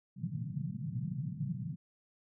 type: band-pass noise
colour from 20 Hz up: pink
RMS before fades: -38 dBFS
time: 0.16-1.76 s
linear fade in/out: 20 ms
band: 120 to 190 Hz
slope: 48 dB/octave
effects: none